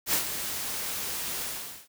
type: noise with ADSR envelope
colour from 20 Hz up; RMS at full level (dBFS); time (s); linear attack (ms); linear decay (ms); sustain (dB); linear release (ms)
white; -24; 0.06-1.88; 71; 100; -9; 450
effects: none